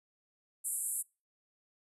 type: band-pass noise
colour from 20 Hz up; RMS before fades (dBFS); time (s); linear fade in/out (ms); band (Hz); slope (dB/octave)
pink; -36; 0.64-1.03; 20; 7800 to 12000; 96
effects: noise-tail reverb RT60 0.3 s tail -26 dB re dry